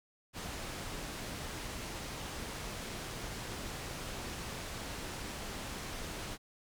pink low-pass noise, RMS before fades -42 dBFS, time 0.33-6.38 s, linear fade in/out 50 ms, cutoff 9400 Hz, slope 12 dB/octave, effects none

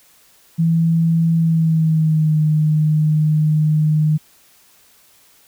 sine tone with pitch glide, 164.81 to 153.77 Hz, E3 to D#3, 0 to -20 cents, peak -12 dBFS, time 0.58-4.18 s, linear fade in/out 20 ms, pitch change -120 cents, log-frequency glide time 1.36-2.4 s, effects white hiss -52 dBFS RMS until 5.47 s

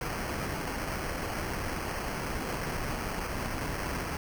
pink noise with sample-and-hold, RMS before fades -34 dBFS, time 0.01-4.17 s, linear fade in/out 2 ms, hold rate 3675 Hz, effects none

